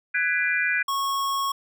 sine chord, G# half-diminished seventh, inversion third, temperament just, 1495.1 / 1661.2 / 1993.5 / 2392 Hz, F#6 / G#6 / B6 / D7, +18 / 0 / +16 / +31 cents, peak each -26 / -26 / -28 / -26 dBFS, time 0.14-0.83 s, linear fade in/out 10 ms
square tone, 1099 Hz, C#6, 15 cents flat, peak -24 dBFS, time 0.88-1.52 s, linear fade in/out 5 ms
effects none

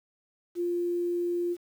sine tone with quantisation, 349.2 Hz, F4, in tune, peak -26 dBFS, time 0.55-1.57 s, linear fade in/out 50 ms, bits 9, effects none

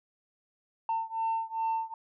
sine beating tone pair, 899 / 901.5 Hz, A5 / A5, +37 / +42 cents, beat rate 2.5 Hz, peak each -30 / -31 dBFS, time 0.89-1.94 s, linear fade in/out 2 ms, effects tanh soft clip ceiling -24 dBFS

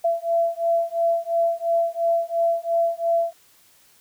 sine beating tone pair, 672 / 674.9 Hz, E5 / E5, +33 / +41 cents, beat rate 2.9 Hz, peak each -22 dBFS, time 0.04-3.33 s, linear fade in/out 10 ms, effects white hiss -56 dBFS RMS until 4 s

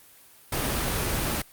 pink noise, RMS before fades -27 dBFS, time 0.52-1.42 s, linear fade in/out 5 ms, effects white hiss -53 dBFS RMS until 1.52 s + Opus 32 kbps

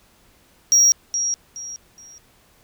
sine tone with echo, 5660 Hz, F8, 22 cents sharp, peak -8 dBFS, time 0.72-0.92 s, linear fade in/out 0 ms, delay 420 ms, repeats 3, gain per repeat -11 dB, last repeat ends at 2.18 s, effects tanh soft clip ceiling -10 dBFS + pink hiss -56 dBFS RMS until 2.63 s

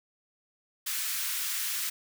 white high-pass noise, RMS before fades -32 dBFS, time 0.86-1.9 s, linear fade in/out 10 ms, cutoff 1300 Hz, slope 24 dB/octave, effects none

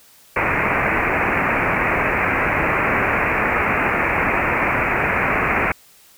white low-pass noise, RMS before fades -19 dBFS, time 0.36-5.72 s, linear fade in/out 5 ms, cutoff 2500 Hz, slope 96 dB/octave, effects white hiss -50 dBFS RMS until 6.17 s

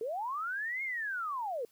sine linear two-way sweep, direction up then down, 415.3 to 2175 to 440.9 Hz, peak -33 dBFS, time 0.01-1.65 s, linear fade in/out 2 ms, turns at 0.83 s, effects white hiss -68 dBFS RMS until 1.71 s

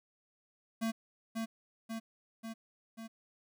square tone with echo, 225.2 Hz, A3, 40 cents sharp, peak -32 dBFS, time 0.81-0.92 s, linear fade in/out 20 ms, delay 540 ms, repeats 4, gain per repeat -3 dB, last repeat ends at 3.08 s, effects none

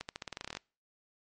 accelerating click train, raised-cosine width 0.2 ms, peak -21 dBFS, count 14, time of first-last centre 0.01-0.57 s, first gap 79 ms, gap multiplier 0.89, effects noise-tail reverb RT60 0.4 s tail -26 dB re dry + MP3 48 kbps

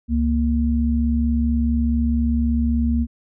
sine tone pair together, 69.7 / 233.8 Hz, C#2 / A#3, +10 / +5 cents, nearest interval octave + major sixth, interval 2095 cents, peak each -19 dBFS, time 0.08-3.07 s, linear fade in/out 50 ms, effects none

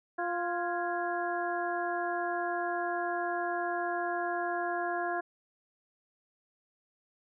harmonic tone with a mistuned harmonic, 349.2 Hz, F4, in tune, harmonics 1 / 2 / 3 / 4 / 5, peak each -36 / -33 / -39 / -40 / -38 dBFS, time 0.18-5.21 s, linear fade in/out 10 ms, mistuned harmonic 5, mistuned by -84 cents, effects none

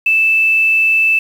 sine tone with quantisation, 2637 Hz, E7, in tune, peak -9 dBFS, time 0.06-1.19 s, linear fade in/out 5 ms, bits 6, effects none

